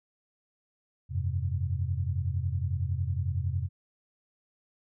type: chord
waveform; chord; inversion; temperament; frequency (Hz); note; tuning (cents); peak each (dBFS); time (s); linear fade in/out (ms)
sine; F suspended second; none; just; 87.31 / 98.22 / 130.96; F2 / G2 / C3; 0 / +4 / +2; -30 / -32 / -33; 1.09-3.69; 50
effects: none